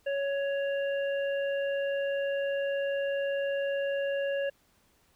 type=harmonic tone; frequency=557 Hz; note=C#5; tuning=8 cents sharp; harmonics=1 / 3 / 5; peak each=-28 / -38 / -42 dBFS; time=0.06-4.5 s; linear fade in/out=10 ms; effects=pink hiss -67 dBFS RMS until 5.15 s